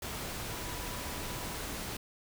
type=tone in noise; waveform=sine; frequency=984 Hz; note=B5; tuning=7 cents flat; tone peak=-49 dBFS; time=0.5-1.56 s; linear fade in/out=5 ms; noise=pink; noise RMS=-39 dBFS; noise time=0.02-1.97 s; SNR=-13 dB; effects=none